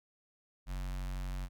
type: tone with notch filter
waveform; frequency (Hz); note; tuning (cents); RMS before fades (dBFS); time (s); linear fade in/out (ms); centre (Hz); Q
square; 46.25; F#1; 0; -38; 0.66-1.49; 50; 400; 0.98
effects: none